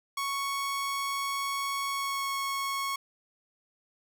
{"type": "tone with pitch glide", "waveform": "sawtooth", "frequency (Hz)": [1109, 1100.7], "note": ["C#6", "C#6"], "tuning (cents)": [0, -13], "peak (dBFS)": -26, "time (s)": [0.17, 2.96], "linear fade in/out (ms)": 5, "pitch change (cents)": -13, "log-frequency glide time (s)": [1.89, 2.3], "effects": []}